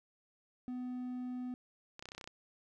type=tone; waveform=triangle; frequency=250 Hz; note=B3; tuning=21 cents sharp; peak=-36 dBFS; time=0.68-1.54 s; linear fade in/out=0 ms
type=clicks; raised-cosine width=0.2 ms; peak=-29 dBFS; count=10; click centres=1.994 / 2.025 / 2.056 / 2.088 / 2.119 / 2.149 / 2.18 / 2.212 / 2.242 / 2.275 s
effects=none